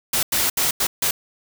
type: noise bursts at uneven times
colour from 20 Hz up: white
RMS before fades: -20 dBFS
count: 5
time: 0.13-0.23 / 0.32-0.5 / 0.57-0.71 / 0.8-0.87 / 1.02-1.11 s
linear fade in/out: 5 ms
effects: none